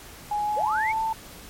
sine tone with pitch glide, 834 to 888.7 Hz, G#5 to A5, +7 to +17 cents, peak -23 dBFS, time 0.31-1.13 s, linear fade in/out 5 ms, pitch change +110 cents, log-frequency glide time 0.43-1.02 s
sine linear sweep, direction up, 437.6 to 2320 Hz, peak -25 dBFS, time 0.56-0.93 s, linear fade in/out 20 ms
effects pink hiss -44 dBFS RMS until 1.49 s + MP3 64 kbps

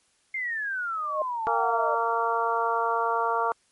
sine exponential sweep, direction down, 2133 to 587.3 Hz, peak -27 dBFS, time 0.34-1.95 s, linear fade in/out 5 ms
sine tone with exponential growth, 616 Hz, D#5, 17 cents flat, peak -21 dBFS, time 0.96-1.22 s, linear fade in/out 2 ms, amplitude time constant 56 ms
harmonic tone, 230.1 Hz, A#3, 22 cents flat, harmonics 2 / 3 / 4 / 5 / 6, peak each -30 / -30 / -27 / -28 / -31 dBFS, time 1.47-3.52 s, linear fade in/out 0 ms
effects white hiss -66 dBFS RMS until 3.71 s + MP3 48 kbps

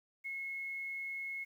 sine tone with quantisation, 2175 Hz, C#7, 33 cents flat, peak -38 dBFS, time 0.24-1.45 s, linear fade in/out 20 ms, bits 11, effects none

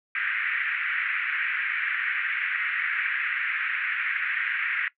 pink band-pass noise, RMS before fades -28 dBFS, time 0.15-4.88 s, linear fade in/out 2 ms, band 1500 to 2400 Hz, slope 48 dB/octave, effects noise-tail reverb RT60 0.1 s tail -18 dB re dry

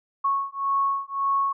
sine beating tone pair, 1102 / 1103.8 Hz, C#6 / C#6, -11 / -8 cents, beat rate 1.8 Hz, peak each -25 dBFS, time 0.24-1.53 s, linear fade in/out 10 ms, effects none

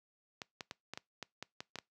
clicks, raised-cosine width 0.2 ms, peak -24 dBFS, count 10, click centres 0.418 / 0.608 / 0.711 / 0.936 / 0.975 / 1.227 / 1.426 / 1.605 / 1.757 / 1.787 s, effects noise-tail reverb RT60 0.2 s tail -24 dB re dry + high-pass 100 Hz 12 dB/octave

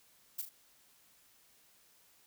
violet noise with echo, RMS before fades -37 dBFS, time 0.38-0.42 s, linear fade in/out 10 ms, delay 37 ms, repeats 2, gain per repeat -7 dB, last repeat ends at 0.494 s, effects white hiss -66 dBFS RMS until 2.26 s

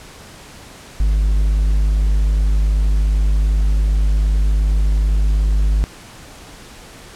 triangle tone, 51.3 Hz, G#1, 21 cents flat, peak -10 dBFS, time 1-5.84 s, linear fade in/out 0 ms, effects pink hiss -39 dBFS RMS until 7.15 s + low-pass 10000 Hz 12 dB/octave

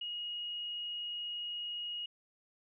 sine tone, 2883 Hz, F#7, 46 cents flat, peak -37 dBFS, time 0.01-2.06 s, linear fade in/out 5 ms, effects none

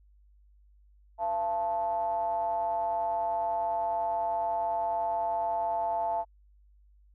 triangle ring-modulated tone, 98 Hz, G2, in tune, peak -22 dBFS, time 1.18-6.25 s, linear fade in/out 50 ms, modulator 779 Hz, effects added 50 Hz sine -57 dBFS peak until 7.14 s

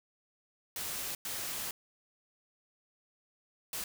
white noise bursts at uneven times, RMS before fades -38 dBFS, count 3, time 0.76-1.15 / 1.25-1.71 / 3.73-3.84 s, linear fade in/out 2 ms, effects none

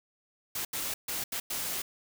white noise bursts at uneven times, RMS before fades -34 dBFS, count 5, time 0.55-0.65 / 0.73-0.94 / 1.08-1.24 / 1.32-1.4 / 1.5-1.82 s, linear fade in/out 5 ms, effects none

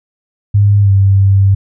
sine tone with pitch glide, 101.8 to 97.88 Hz, G#2 to G2, -34 to -2 cents, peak -5 dBFS, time 0.54-1.55 s, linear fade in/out 10 ms, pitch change -68 cents, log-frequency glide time 0.81-0.91 s, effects none

